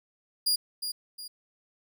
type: tone with echo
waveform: sawtooth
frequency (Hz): 4842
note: D#8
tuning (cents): -48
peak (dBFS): -20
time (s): 0.46-0.56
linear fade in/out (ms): 10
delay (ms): 360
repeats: 2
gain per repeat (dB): -8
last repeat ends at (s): 1.28
effects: none